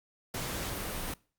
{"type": "noise", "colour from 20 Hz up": "pink", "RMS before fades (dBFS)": -36, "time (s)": [0.34, 1.14], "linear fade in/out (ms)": 5, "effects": ["noise-tail reverb RT60 0.4 s tail -23 dB re dry", "Opus 48 kbps"]}